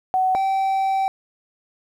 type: tone pair in turn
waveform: sine / triangle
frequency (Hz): 750 / 773.3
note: F#5 / G5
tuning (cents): +23 / -24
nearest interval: minor second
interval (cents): 53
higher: second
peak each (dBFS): -16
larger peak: neither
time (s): 0.14-0.35 / 0.35-1.08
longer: second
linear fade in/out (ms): 0
effects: 9-bit